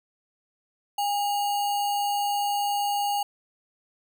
sine tone with sample-and-hold, 813 Hz, G#5, 37 cents flat, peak -23 dBFS, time 0.98-3.23 s, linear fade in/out 5 ms, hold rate 3675 Hz, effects none

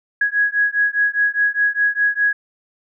sine beating tone pair, 1661.2 / 1666.1 Hz, G#6 / G#6, 0 / +5 cents, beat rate 4.9 Hz, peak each -18 dBFS, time 0.21-2.33 s, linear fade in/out 5 ms, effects none

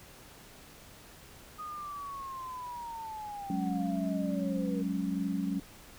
sine linear sweep, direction down, 1244.5 to 466.2 Hz, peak -38 dBFS, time 1.58-4.83 s, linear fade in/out 20 ms
sine chord, F# suspended second, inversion none, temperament equal, 185 / 207.7 / 277.2 Hz, F#3 / G#3 / C#4, 0 / 0 / 0 cents, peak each -33 / -35 / -34 dBFS, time 3.5-5.6 s, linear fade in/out 2 ms
effects pink hiss -53 dBFS RMS until 5.98 s

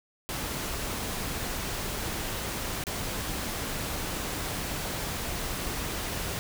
pink noise with dropouts, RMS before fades -33 dBFS, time 0.29-6.39 s, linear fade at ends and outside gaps 0 ms, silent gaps 2.838-2.868 s, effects none

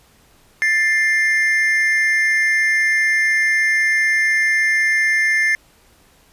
triangle tone pair together, 1767 / 2103 Hz, A6 / C7, +7 / +8 cents, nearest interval minor third, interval 301 cents, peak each -15 dBFS, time 0.62-5.55 s, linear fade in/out 0 ms, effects pink hiss -53 dBFS RMS until 6.32 s + resampled to 32000 Hz

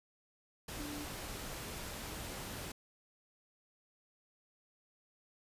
sine tone in noise, 293.7 Hz, D4, in tune, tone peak -43 dBFS, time 0.79-1.05 s, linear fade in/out 5 ms, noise pink, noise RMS -44 dBFS, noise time 0.68-2.72 s, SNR -2 dB, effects resampled to 32000 Hz

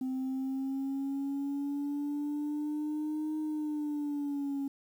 sine linear two-way sweep, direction up then down, 258.5 to 309.6 to 275.5 Hz, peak -29 dBFS, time 0.01-4.68 s, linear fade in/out 5 ms, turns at 3.38 s, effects tanh soft clip ceiling -30 dBFS + 10-bit

